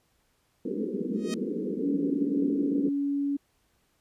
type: band-pass noise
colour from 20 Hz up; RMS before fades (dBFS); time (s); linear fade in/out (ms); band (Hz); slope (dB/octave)
pink; -31; 0.65-2.89; 5; 180 to 480; 96
type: tone with exponential growth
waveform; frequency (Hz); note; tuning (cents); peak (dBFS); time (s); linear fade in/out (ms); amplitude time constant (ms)
5% pulse; 626; D#5; +10; -22; 1.13-1.34; 1; 44
type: tone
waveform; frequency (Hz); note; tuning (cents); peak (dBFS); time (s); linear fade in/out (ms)
sine; 282.6; C#4; +34; -25; 1.83-3.37; 10
effects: pink hiss -70 dBFS RMS until 4 s + resampled to 32000 Hz